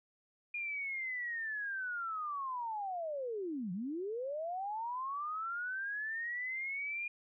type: linear two-way sweep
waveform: sine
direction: down then up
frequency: 2432 to 169.8 to 2432 Hz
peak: -36 dBFS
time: 0.54-7.08 s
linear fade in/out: 5 ms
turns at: 3.72 s
effects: none